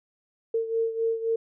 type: beating tone pair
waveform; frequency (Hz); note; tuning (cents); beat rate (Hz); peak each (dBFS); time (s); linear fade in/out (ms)
sine; 453 / 456.8; A#4 / A#4; -50 / -35; 3.8; -25 / -30; 0.54-1.36; 5
effects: none

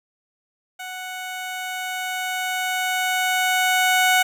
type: tone with level ramp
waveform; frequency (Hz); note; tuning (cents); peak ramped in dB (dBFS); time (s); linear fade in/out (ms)
15% pulse; 740; F#5; 0; -25 to -8; 0.79-4.23; 10
effects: none

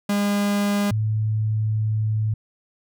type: tone pair in turn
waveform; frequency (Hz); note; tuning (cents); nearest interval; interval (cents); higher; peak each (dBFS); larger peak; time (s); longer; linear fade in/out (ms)
45% pulse / sine; 203.4 / 108.5; G#3 / A2; -36 / -24; major seventh; 1088; first; -19; neither; 0.09-0.91 / 0.91-2.34; second; 5
effects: none

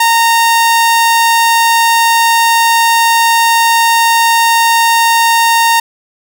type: tone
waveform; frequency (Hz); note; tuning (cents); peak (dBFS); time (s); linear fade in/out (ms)
sawtooth; 922; A#5; -19; -3; 0-5.8; 5
effects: none

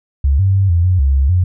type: tone with pitch steps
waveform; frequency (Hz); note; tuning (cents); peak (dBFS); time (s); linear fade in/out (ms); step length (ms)
sine; 69.3 / 96.6 / 97.3 / 85.3 / 91.5 / 68.3 / 67.9 / 90.2; C#2 / G2 / G2 / F2 / F#2 / C#2 / C#2 / F#2; 0 / -25 / -12 / -40 / -19 / -25 / -35 / -44; -9; 0.24-1.44; 5; 150
effects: none

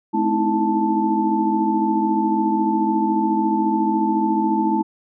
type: tone cluster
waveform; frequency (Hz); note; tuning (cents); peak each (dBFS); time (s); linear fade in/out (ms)
sine; 215.1 / 258.9 / 310.4 / 324.5 / 880; A3 / C4 / D#4 / E4 / A5; -39 / -18 / -4 / -27 / 0; -22 / -27 / -28 / -21 / -21; 0.13-4.83; 20
effects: none

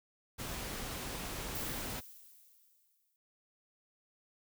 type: noise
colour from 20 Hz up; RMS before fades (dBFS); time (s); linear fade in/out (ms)
pink; -41; 0.38-2.01; 20
type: noise with exponential decay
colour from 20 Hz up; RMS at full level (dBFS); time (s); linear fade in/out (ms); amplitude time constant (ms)
violet; -40; 1.55-3.16; 1; 350
effects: none

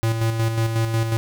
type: tone with tremolo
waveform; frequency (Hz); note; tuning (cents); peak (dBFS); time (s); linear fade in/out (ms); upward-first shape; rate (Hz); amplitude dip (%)
square; 113.1; A2; +48; -18; 0.03-1.17; 0; square; 5.5; 45
effects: none

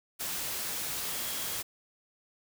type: tone in noise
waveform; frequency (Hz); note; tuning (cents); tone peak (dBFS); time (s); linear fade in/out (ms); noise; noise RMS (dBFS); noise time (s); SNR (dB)
sine; 3281; G#7; -22; -46; 1.09-1.58; 20; white; -35; 0.19-1.63; -14
effects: none

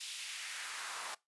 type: noise with high-pass filter sweep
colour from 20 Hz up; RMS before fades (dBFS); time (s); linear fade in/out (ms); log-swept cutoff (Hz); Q
pink; -43; 0-1.15; 10; 3400 to 860; 1.6
effects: noise-tail reverb RT60 0.2 s tail -21 dB re dry + resampled to 24000 Hz

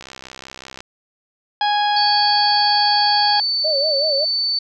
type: click train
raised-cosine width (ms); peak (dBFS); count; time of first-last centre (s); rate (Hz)
0.2; -17; 53; 0.01-0.805; 65.4
type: harmonic tone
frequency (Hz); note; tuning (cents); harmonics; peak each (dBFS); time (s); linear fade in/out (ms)
829; G#5; -3; 1 / 2 / 3 / 4 / 5 / 6; -16 / -25 / -34 / -25 / -32 / -29; 1.61-3.4; 2
type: tone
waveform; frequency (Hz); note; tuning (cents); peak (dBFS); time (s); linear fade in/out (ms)
sine; 4519; C#8; +33; -17; 1.96-4.59; 5
type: tone with vibrato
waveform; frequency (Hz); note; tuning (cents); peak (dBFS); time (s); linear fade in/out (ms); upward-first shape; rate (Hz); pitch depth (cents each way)
sine; 587.3; D5; 0; -19; 3.64-4.25; 10; sine; 5.3; 140
effects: none

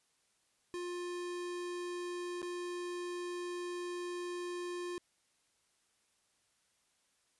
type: tone with dropouts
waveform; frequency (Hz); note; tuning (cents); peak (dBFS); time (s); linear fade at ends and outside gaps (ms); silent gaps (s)
square; 353.3; F4; +20; -39; 0.74-4.98; 0; 2.418-2.428
effects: white hiss -75 dBFS RMS until 7.39 s + resampled to 24000 Hz

